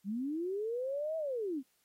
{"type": "linear two-way sweep", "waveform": "sine", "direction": "up then down", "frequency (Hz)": [186, 653, 245.4], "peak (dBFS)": -33, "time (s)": [0.04, 1.63], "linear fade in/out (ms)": 50, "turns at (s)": 1.17, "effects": ["white hiss -74 dBFS RMS until 1.84 s", "AAC 48 kbps"]}